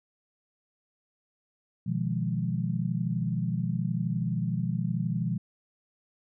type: chord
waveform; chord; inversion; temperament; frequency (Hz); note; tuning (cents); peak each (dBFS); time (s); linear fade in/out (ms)
sine; F half-diminished seventh; second; equal; 123.47 / 155.56 / 174.61 / 207.7; Cb3 / Eb3 / F3 / Ab3; 0 / 0 / 0 / 0; -31 / -33 / -30 / -35; 1.86-5.38; 10
effects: none